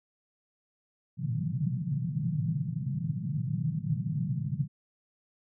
white band-pass noise, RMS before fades -31 dBFS, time 1.17-4.68 s, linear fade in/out 50 ms, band 120 to 170 Hz, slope 48 dB/octave, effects none

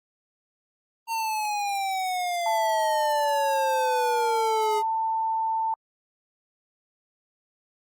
square exponential sweep, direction down, 918 to 415.3 Hz, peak -26 dBFS, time 1.07-4.83 s, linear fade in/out 50 ms
sine tone with pitch glide, 880 to 892.3 Hz, A5 to A5, 0 to +24 cents, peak -23 dBFS, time 2.46-5.74 s, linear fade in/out 2 ms, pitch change +24 cents, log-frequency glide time 4.69-4.85 s
effects Opus 24 kbps

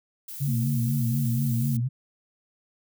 violet noise, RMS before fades -38 dBFS, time 0.28-1.77 s, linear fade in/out 5 ms
sine tone with vibrato, 130.81 Hz, C3, in tune, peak -23 dBFS, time 0.4-1.89 s, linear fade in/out 20 ms, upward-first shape sine, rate 4.1 Hz, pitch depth 160 cents each way
sine tone, 226.6 Hz, A#3, 49 cents flat, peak -28 dBFS, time 0.47-1.81 s, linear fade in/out 20 ms
effects none

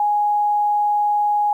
sine tone, 830.6 Hz, G#5, in tune, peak -15 dBFS, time 0-1.53 s, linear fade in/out 2 ms, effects 9-bit

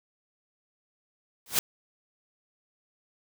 white noise with exponential growth, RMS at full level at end -19 dBFS, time 1.46-1.59 s, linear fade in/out 1 ms, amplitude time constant 28 ms, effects none

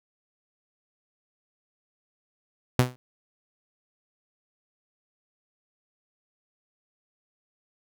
sawtooth tone with exponential decay, 125.5 Hz, B2, 28 cents sharp, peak -10 dBFS, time 2.79-2.96 s, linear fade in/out 0 ms, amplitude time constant 36 ms, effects none

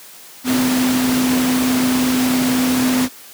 sine tone in noise, 254.4 Hz, C4, 48 cents flat, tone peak -14 dBFS, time 0.44-3.09 s, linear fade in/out 50 ms, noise pink, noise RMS -21 dBFS, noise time 0.44-3.09 s, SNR +4 dB, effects white hiss -40 dBFS RMS until 3.33 s + high-pass 150 Hz 12 dB/octave

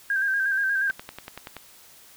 sine tone with vibrato, 1588 Hz, G6, 22 cents sharp, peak -21 dBFS, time 0.1-0.91 s, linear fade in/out 2 ms, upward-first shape square, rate 8.4 Hz, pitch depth 40 cents each way
click train, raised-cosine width 0.3 ms, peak -20 dBFS, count 8, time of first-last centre 0.9-1.567 s, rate 10.5 Hz
effects white hiss -51 dBFS RMS until 2.16 s

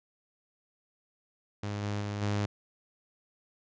sawtooth tone with level steps, 102.9 Hz, G#2, 16 cents flat, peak -29 / -27 / -29 / -24 dBFS, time 1.63-2.46 s, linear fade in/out 5 ms, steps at 1.82 / 2 / 2.21 s, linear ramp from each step 20 ms, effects resampled to 16000 Hz

